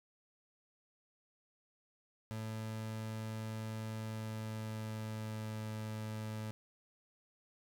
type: tone with pitch glide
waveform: 30% pulse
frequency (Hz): 110 to 108.67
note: A2 to A2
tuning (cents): 0 to -21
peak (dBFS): -37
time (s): 2.31-6.51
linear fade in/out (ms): 0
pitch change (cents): -21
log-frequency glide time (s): 3.96-5.7
effects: none